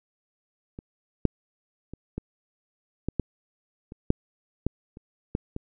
clicks, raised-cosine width 3 ms, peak -25 / -6 / -25 / -18 / -14 / -11 / -27 / -6 / -11 / -30 / -13 / -19 dBFS, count 12, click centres 0.789 / 1.253 / 1.936 / 2.18 / 3.086 / 3.197 / 3.921 / 4.104 / 4.666 / 4.971 / 5.351 / 5.564 s, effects none

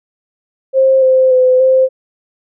sine tone with pitch steps, 530 / 520 / 510 / 522 Hz, C5 / C5 / C5 / C5, +22 / -11 / -44 / -4 cents, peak -6 dBFS, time 0.73-1.89 s, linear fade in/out 50 ms, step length 290 ms, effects none

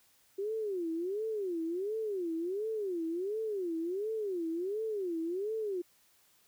sine tone with vibrato, 380 Hz, F#4, 46 cents sharp, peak -32 dBFS, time 0.38-5.82 s, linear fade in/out 10 ms, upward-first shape sine, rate 1.4 Hz, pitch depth 270 cents each way, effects white hiss -67 dBFS RMS until 6.47 s

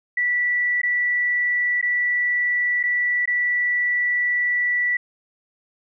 sine tone with dropouts, 1959 Hz, B6, 15 cents flat, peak -18 dBFS, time 0.17-4.97 s, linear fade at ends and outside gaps 5 ms, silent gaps 0.817-0.832 / 1.814-1.826 / 2.83-2.836 / 3.257-3.275 s, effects none

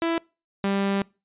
sawtooth tone pair in turn, 332.3 / 197.59 Hz, E4 / G3, +14 / +14 cents, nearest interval major sixth, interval 900 cents, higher first, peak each -18 dBFS, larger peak neither, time 0.02-0.18 / 0.64-1.02 s, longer second, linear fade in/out 0 ms, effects noise-tail reverb RT60 0.3 s tail -25 dB re dry + resampled to 8000 Hz

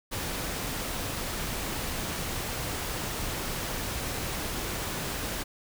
pink noise, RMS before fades -33 dBFS, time 0.11-5.44 s, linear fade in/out 20 ms, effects none

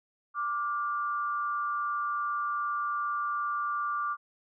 sine tone pair together, 1174.7 / 1417.3 Hz, D6 / F6, 0 / +25 cents, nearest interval minor third, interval 325 cents, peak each -29 / -36 dBFS, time 0.34-4.17 s, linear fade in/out 50 ms, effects none

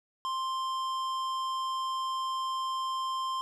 triangle tone with tanh clipping, 1050 Hz, C6, 6 cents sharp, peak -32 dBFS, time 0.25-3.41 s, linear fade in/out 0 ms, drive 17 dB, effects none

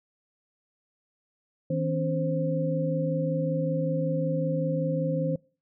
sine tone cluster, 159.7 / 259.1 / 284.4 / 525 Hz, D#3 / C4 / C#4 / C5, +45 / -17 / +45 / +6 cents, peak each -27 / -35 / -34 / -29 dBFS, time 1.7-5.36 s, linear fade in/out 5 ms, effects noise-tail reverb RT60 0.4 s tail -25 dB re dry

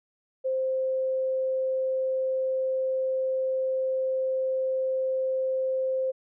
sine tone, 523.3 Hz, C5, in tune, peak -24 dBFS, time 0.44-6.12 s, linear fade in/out 20 ms, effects none

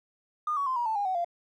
triangle tone with pitch steps, 1218 / 1123.4 / 1036.1 / 955.6 / 881.4 / 812.9 / 749.8 / 691.5 Hz, D#6 / C#6 / C6 / A#5 / A5 / G#5 / F#5 / F5, -37 / +23 / -17 / +43 / +3 / -37 / +23 / -17 cents, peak -22 dBFS, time 0.47-1.246 s, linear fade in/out 5 ms, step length 97 ms, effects tanh soft clip ceiling -24 dBFS

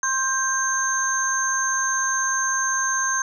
sine tone cluster, 1059 / 1576 / 6330 Hz, C6 / G6 / G8, +21 / +9 / +16 cents, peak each -25 / -24 / -23 dBFS, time 0.03-3.22 s, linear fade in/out 2 ms, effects tanh soft clip ceiling -10 dBFS

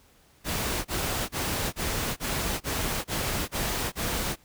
pink noise bursts, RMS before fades -29 dBFS, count 9, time 0.44-4.362 s, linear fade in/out 50 ms, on 410 ms, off 29 ms, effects pink hiss -60 dBFS RMS until 4.44 s

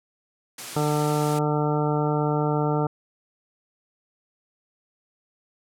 white high-pass noise, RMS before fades -35 dBFS, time 0.58-1.39 s, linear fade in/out 5 ms, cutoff 110 Hz, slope 96 dB/octave
harmonic tone, 149.5 Hz, D3, 31 cents sharp, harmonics 1 / 2 / 3 / 4 / 5 / 6 / 8 / 9, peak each -24 / -28 / -27 / -32 / -31 / -31 / -36 / -35 dBFS, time 0.76-2.87 s, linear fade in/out 5 ms
effects low-pass 11000 Hz 12 dB/octave

